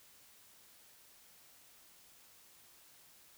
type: silence
effects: white hiss -62 dBFS RMS until 3.37 s